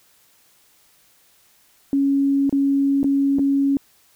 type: tone with dropouts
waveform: sine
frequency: 277.2 Hz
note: C#4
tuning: in tune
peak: -15 dBFS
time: 1.93-3.77 s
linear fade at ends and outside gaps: 1 ms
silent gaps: 2.495-2.526 / 3.031-3.043 / 3.386-3.393 s
effects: white hiss -57 dBFS RMS until 4.15 s